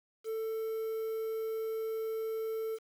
triangle tone with quantisation, 443.8 Hz, A4, 15 cents sharp, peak -31 dBFS, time 0.24-2.79 s, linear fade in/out 50 ms, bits 9, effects none

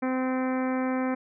harmonic tone, 258.1 Hz, C4, 23 cents flat, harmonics 1 / 2 / 3 / 4 / 5 / 6 / 7 / 8 / 9, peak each -26 / -32 / -36 / -38 / -40 / -42 / -43 / -44 / -45 dBFS, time 0.02-1.15 s, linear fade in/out 10 ms, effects none

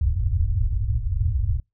white low-pass noise, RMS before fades -22 dBFS, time 0.01-1.6 s, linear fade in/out 5 ms, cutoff 110 Hz, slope 96 dB/octave, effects noise-tail reverb RT60 0.2 s tail -26 dB re dry

